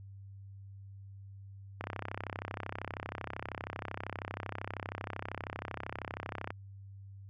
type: click train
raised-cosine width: 0.5 ms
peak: -22 dBFS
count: 155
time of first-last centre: 1.81-6.505 s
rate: 32.8 Hz
effects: added 98 Hz sine -47 dBFS peak until 7.29 s